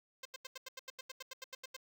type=tone bursts; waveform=5% pulse; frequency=523.3 Hz; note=C5; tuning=in tune; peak=-32 dBFS; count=15; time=0.23-1.766 s; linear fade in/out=5 ms; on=24 ms; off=84 ms; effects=none